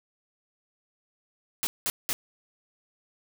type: noise bursts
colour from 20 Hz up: white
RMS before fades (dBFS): -28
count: 3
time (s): 1.63-2.13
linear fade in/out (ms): 0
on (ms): 40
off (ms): 190
effects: none